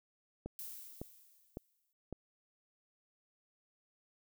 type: click train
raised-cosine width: 2 ms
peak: -28 dBFS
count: 4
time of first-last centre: 0.46-2.127 s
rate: 1.8 Hz
type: noise with exponential decay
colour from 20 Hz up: violet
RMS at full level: -44 dBFS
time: 0.59-1.93 s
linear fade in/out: 1 ms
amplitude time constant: 290 ms
effects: none